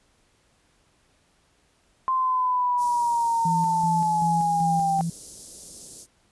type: exponential sweep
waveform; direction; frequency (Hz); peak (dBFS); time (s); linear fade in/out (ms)
sine; down; 1046.5 to 782; -20; 2.08-5.01; 0
type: band-stop noise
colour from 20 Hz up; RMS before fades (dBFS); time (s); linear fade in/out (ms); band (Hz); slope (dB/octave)
white; -40; 2.77-6.07; 50; 540 to 5000; 24
type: tone with tremolo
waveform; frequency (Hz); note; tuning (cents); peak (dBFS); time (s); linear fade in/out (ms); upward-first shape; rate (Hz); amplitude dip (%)
sine; 167.6; E3; +29; -24; 3.45-5.1; 5; square; 2.6; 50
effects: pink hiss -64 dBFS RMS until 6.31 s + resampled to 24000 Hz